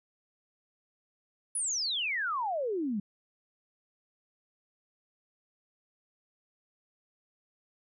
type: exponential sweep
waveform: sine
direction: down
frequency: 10460 to 192.1 Hz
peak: -29 dBFS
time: 1.55-3 s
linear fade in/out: 5 ms
effects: none